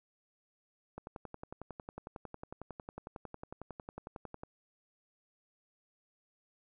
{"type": "click train", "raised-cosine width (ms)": 1, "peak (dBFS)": -29, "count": 39, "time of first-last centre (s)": [0.98, 4.435], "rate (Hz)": 11, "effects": []}